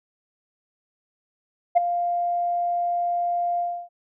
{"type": "tone with ADSR envelope", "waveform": "sine", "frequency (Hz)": 698.5, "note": "F5", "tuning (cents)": 0, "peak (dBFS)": -9, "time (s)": [1.75, 3.89], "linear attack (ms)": 22, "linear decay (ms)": 13, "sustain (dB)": -12, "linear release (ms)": 300, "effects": ["tanh soft clip ceiling -9 dBFS"]}